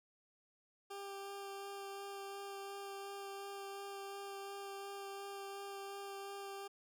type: tone with vibrato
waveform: 20% pulse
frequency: 396.3 Hz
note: G4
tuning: 19 cents sharp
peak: -40 dBFS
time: 0.9-6.68 s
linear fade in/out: 10 ms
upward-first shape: sine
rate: 2.8 Hz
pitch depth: 10 cents each way
effects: none